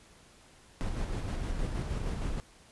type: noise with tremolo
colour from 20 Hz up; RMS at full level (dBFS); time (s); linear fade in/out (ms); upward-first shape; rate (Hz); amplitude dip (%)
brown; -32; 0.81-2.4; 0; square; 6.4; 30
effects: pink hiss -58 dBFS RMS until 2.71 s + resampled to 24000 Hz